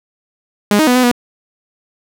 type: tone with pitch steps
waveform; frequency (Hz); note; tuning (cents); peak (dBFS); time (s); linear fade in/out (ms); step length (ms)
sawtooth; 206.2 / 312.1 / 247.9 / 252.4 / 242.9; G#3 / D#4 / B3 / B3 / B3; -12 / +5 / +7 / +38 / -29; -5; 0.71-1.115; 2; 81
effects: none